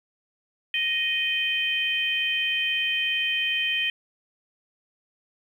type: harmonic tone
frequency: 622.3 Hz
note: D#5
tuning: in tune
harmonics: 3 / 4 / 5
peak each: -30 / -26 / -26 dBFS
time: 0.74-3.9 s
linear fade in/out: 2 ms
effects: 9-bit